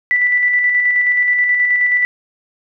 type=tone with tremolo; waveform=sine; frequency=1974 Hz; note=B6; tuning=1 cent flat; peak=-10 dBFS; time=0.11-2.05 s; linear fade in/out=0 ms; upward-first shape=square; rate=9.4 Hz; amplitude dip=30%; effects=none